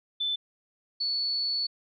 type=tone pair in turn; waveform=sine; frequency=3520 / 4435 Hz; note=A7 / C#8; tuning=0 / 0 cents; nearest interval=major third; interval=400 cents; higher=second; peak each=-26 dBFS; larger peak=neither; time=0.2-0.36 / 1-1.67 s; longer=second; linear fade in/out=10 ms; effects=none